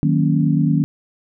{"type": "chord", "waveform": "sine", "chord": "D# minor seventh", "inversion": "none", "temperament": "equal", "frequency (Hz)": [155.56, 185, 233.1, 277.2], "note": ["D#3", "F#3", "A#3", "C#4"], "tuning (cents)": [0, 0, 0, 0], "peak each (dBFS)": [-16, -21, -21, -20], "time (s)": [0.03, 0.84], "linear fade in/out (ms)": 0, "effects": []}